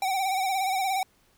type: tone with vibrato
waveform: square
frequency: 765 Hz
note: G5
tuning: 42 cents flat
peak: -25 dBFS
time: 0.02-1.03 s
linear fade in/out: 2 ms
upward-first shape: sine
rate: 17 Hz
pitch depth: 60 cents each way
effects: pink hiss -64 dBFS RMS until 1.37 s